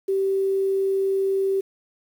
sine tone with quantisation, 388 Hz, G4, 18 cents flat, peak -19 dBFS, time 0.08-1.61 s, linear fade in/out 10 ms, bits 8, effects none

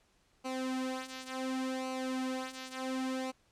sawtooth tone with flanger, 259.8 Hz, C4, 12 cents flat, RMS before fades -37 dBFS, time 0.44-3.32 s, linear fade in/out 20 ms, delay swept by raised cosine 0.57 to 3.97 ms, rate 0.69 Hz, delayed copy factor -0.75, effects pink hiss -70 dBFS RMS until 3.51 s + low-pass 9000 Hz 12 dB/octave

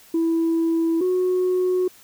sine tone pair in turn, 329.6 / 366 Hz, E4 / F#4, 0 / -19 cents, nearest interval major second, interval 181 cents, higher second, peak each -16 dBFS, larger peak neither, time 0.14-1.01 / 1.01-1.88 s, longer neither, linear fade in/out 5 ms, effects tanh soft clip ceiling -15 dBFS + white hiss -50 dBFS RMS until 2.03 s

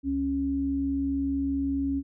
sine tone pair together, 69.3 / 275.3 Hz, C#2 / C#4, 0 / -12 cents, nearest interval 2 octaves, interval 2388 cents, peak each -34 / -25 dBFS, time 0.03-2.03 s, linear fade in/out 50 ms, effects none

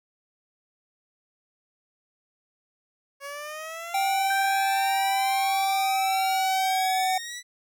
15% pulse exponential sweep, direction up, 554.4 to 1984 Hz, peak -28 dBFS, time 3.2-7.43 s, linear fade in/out 50 ms
square tone with pitch glide, 780 to 750.8 Hz, G5 to F#5, -9 to +25 cents, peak -23 dBFS, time 3.94-7.18 s, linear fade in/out 5 ms, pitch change -66 cents, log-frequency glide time 5.56-7.01 s
sine tone with exponential decay, 1568 Hz, G6, in tune, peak -26 dBFS, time 4.3-7.06 s, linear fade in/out 5 ms, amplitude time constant 600 ms
effects none

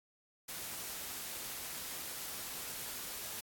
white noise, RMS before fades -43 dBFS, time 0.48-3.41 s, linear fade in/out 10 ms, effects AAC 64 kbps

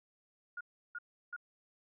sine tone bursts, 1429 Hz, F6, 39 cents sharp, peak -39 dBFS, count 3, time 0.57-1.364 s, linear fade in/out 5 ms, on 38 ms, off 340 ms, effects none

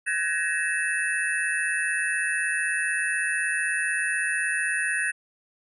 sine tone cluster, 1525 / 1681 / 1872 / 2617 / 9610 Hz, G6 / G#6 / A#6 / E7 / D9, -48 / +20 / +7 / -13 / +39 cents, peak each -31 / -28 / -28 / -32 / -33 dBFS, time 0.06-5.12 s, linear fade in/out 20 ms, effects none

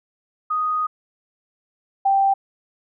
sine tone pair in turn, 1244.5 / 784 Hz, D#6 / G5, 0 / 0 cents, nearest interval minor sixth, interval 800 cents, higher first, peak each -19 / -14 dBFS, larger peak second, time 0.5-0.87 / 2.05-2.34 s, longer first, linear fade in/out 10 ms, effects none

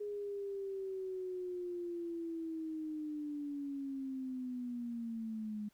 sine linear sweep, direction down, 415.3 to 207.7 Hz, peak -38 dBFS, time 0-5.69 s, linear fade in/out 10 ms, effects pink hiss -72 dBFS RMS until 5.73 s

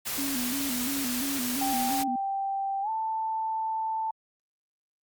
white noise, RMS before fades -32 dBFS, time 0.05-2.04 s, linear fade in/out 20 ms
sine tone with vibrato, 261.6 Hz, C4, in tune, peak -30 dBFS, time 0.18-2.16 s, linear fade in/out 5 ms, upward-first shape square, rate 2.9 Hz, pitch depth 100 cents each way
sine tone with pitch glide, 784 to 885.1 Hz, G5 to A5, 0 to +10 cents, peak -27 dBFS, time 1.61-4.11 s, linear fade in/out 5 ms, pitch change +210 cents, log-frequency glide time 2.82-2.89 s
effects Opus 48 kbps

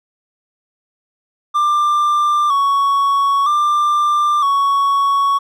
triangle tone with vibrato, 1151 Hz, D6, 35 cents flat, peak -10 dBFS, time 1.54-5.39 s, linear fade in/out 20 ms, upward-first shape square, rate 0.52 Hz, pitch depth 55 cents each way, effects none

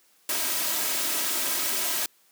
white noise with comb filter, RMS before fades -27 dBFS, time 0.29-2.06 s, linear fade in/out 2 ms, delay 3.1 ms, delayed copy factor +0.55, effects white hiss -62 dBFS RMS until 2.31 s + high-pass 200 Hz 12 dB/octave

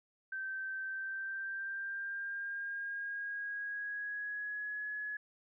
sine tone with pitch glide, 1552 to 1692.5 Hz, G6 to G#6, -18 to +32 cents, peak -37 dBFS, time 0.32-5.17 s, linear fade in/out 5 ms, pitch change +150 cents, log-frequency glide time 0.83-4.88 s, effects none

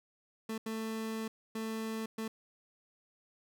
30% pulse tone bursts at uneven times, 221.8 Hz, A3, 14 cents sharp, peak -33 dBFS, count 4, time 0.49-0.58 / 0.66-1.28 / 1.55-2.06 / 2.18-2.28 s, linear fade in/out 5 ms, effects none

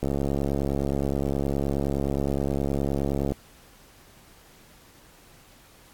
click train, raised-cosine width 2 ms, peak -13 dBFS, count 230, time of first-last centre 0.03-3.32 s, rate 69.6 Hz, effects pink hiss -54 dBFS RMS until 5.93 s + AAC 64 kbps

